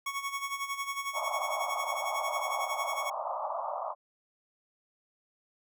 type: tone with tremolo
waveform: 25% pulse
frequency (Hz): 1109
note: C#6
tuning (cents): 0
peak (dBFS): -27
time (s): 0.06-3.1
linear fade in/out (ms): 5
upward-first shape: sine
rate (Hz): 11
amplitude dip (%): 70
type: band-pass noise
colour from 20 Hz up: pink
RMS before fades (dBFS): -35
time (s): 1.13-3.95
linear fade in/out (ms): 50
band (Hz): 580 to 1200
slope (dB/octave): 96
effects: none